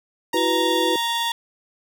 sawtooth tone, 932.3 Hz, A#5, in tune, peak -19 dBFS, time 0.33-1.32 s, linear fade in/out 5 ms
sine chord, E suspended second, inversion none, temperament equal, 329.6 / 370 / 493.9 Hz, E4 / F#4 / B4, 0 / 0 / 0 cents, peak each -24 dBFS, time 0.34-0.96 s, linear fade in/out 2 ms
sine tone with tremolo, 3439 Hz, A7, 40 cents flat, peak -24 dBFS, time 0.37-1.32 s, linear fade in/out 0 ms, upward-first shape sine, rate 18 Hz, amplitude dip 35%
effects none

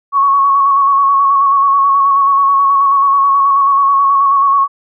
sine tone with vibrato, 1108.7 Hz, C#6, in tune, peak -7 dBFS, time 0.12-4.68 s, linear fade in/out 50 ms, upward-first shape square, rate 9.3 Hz, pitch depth 24 cents each way, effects none

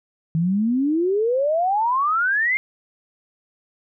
sine exponential sweep, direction up, 157.2 to 2152 Hz, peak -17 dBFS, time 0.35-2.57 s, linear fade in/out 0 ms, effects none

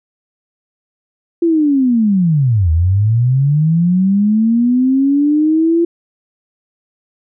sine linear two-way sweep, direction down then up, 344.3 to 77.78 to 342.1 Hz, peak -9 dBFS, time 1.42-5.85 s, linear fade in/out 5 ms, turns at 2.71 s, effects none

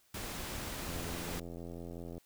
pink noise, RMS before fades -41 dBFS, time 0.14-1.4 s, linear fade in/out 5 ms
click train, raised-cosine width 2 ms, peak -32 dBFS, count 112, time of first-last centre 0.88-2.18 s, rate 85.4 Hz
effects white hiss -69 dBFS RMS until 2.25 s

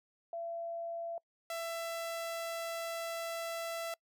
sine / sawtooth tone pair in turn, 675 / 667.2 Hz, E5 / E5, +41 / +21 cents, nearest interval unison, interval 20 cents, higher first, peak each -37 / -33 dBFS, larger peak second, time 0.33-1.18 / 1.5-3.94 s, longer second, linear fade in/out 2 ms, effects noise-tail reverb RT60 0.1 s tail -25 dB re dry

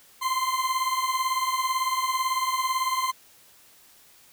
40% pulse beating tone pair, 1031 / 1049 Hz, C6 / C6, -26 / +4 cents, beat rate 18 Hz, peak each -26 dBFS, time 0.21-3.12 s, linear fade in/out 20 ms, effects white hiss -55 dBFS RMS until 4.32 s

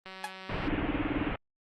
click train, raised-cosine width 0.3 ms, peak -28 dBFS, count 118, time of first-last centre 0.06-0.679 s, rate 189 Hz
sawtooth tone with exponential decay, 841 Hz, G#5, 22 cents sharp, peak -25 dBFS, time 0.24-0.33 s, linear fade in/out 1 ms, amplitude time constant 19 ms
pink low-pass noise, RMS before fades -34 dBFS, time 0.49-1.36 s, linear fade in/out 5 ms, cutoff 2900 Hz, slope 48 dB/octave
sine tone bursts, 294.9 Hz, D4, 7 cents sharp, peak -26 dBFS, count 12, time 0.67-1.286 s, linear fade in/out 2 ms, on 22 ms, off 32 ms
effects Opus 32 kbps

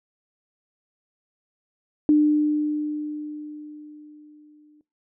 sine tone with exponential decay, 300 Hz, D4, 37 cents sharp, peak -12 dBFS, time 2.09-4.81 s, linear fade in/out 1 ms, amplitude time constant 590 ms, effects noise-tail reverb RT60 0.2 s tail -19 dB re dry

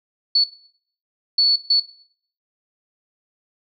sine tone bursts at uneven times, 4435 Hz, C#8, in tune, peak -12 dBFS, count 3, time 0.35-0.44 / 1.38-1.56 / 1.7-1.8 s, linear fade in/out 5 ms, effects noise-tail reverb RT60 0.6 s tail -19 dB re dry

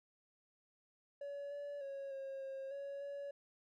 triangle tone with pitch steps, 567 / 574 / 551 / 541 / 538 / 559 / 565 Hz, C#5 / D5 / C#5 / C#5 / C5 / C#5 / C#5, +39 / -40 / -11 / -42 / +48 / +14 / +33 cents, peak -40 dBFS, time 1.21-3.31 s, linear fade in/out 5 ms, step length 300 ms, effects tanh soft clip ceiling -36 dBFS

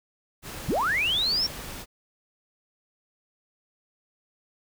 pink noise, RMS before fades -38 dBFS, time 0.42-1.86 s, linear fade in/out 50 ms
sine linear sweep, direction up, 75.6 to 5588 Hz, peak -22 dBFS, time 0.68-1.47 s, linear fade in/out 10 ms
effects none

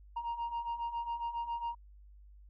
sine beating tone pair, 932.3 / 939.6 Hz, A#5 / A#5, 0 / +13 cents, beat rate 7.3 Hz, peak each -38 / -34 dBFS, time 0.16-1.75 s, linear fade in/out 10 ms, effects tanh soft clip ceiling -32 dBFS + added 50 Hz sine -53 dBFS peak until 2.49 s

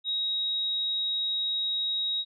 sine tone, 3797 Hz, A#7, 31 cents sharp, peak -26 dBFS, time 0.04-2.25 s, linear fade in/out 50 ms, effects none

